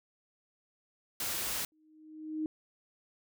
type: noise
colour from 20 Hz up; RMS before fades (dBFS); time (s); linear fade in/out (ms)
white; -35; 1.2-1.65; 2
type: tone with exponential growth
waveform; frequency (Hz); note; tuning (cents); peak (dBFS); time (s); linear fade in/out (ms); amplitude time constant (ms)
sine; 311.1; D#4; 0; -29; 1.72-2.46; 1; 160
effects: none